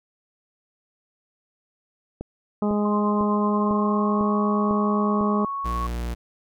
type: click train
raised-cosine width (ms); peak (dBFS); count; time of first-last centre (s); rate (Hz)
2; -18; 7; 2.21-5.21; 2
type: harmonic tone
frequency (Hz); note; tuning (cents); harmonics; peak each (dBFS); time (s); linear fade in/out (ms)
207.7; G#3; 0; 1 / 2 / 3 / 4 / 5 / 6; -21 / -27 / -31 / -33 / -35 / -37; 2.62-5.45; 2
type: tone with pitch glide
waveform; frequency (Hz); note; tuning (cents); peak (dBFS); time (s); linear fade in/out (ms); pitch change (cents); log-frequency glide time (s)
sine; 1046.5 to 1108.1; C6 to C#6; 0 to -1; -26; 2.85-5.87; 5; +99; 3.48-4.38
type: tone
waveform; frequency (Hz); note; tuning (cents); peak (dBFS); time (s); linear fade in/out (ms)
45% pulse; 59.1; A#1; +24; -26; 5.64-6.15; 20
effects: none